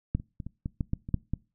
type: clicks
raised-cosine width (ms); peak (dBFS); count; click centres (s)
5; -13 / -28 / -24 / -25 / -19 / -16 / -15 / -25 / -12 / -16; 10; 0.15 / 0.199 / 0.402 / 0.466 / 0.659 / 0.808 / 0.934 / 1.089 / 1.143 / 1.336
effects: noise-tail reverb RT60 0.3 s tail -23 dB re dry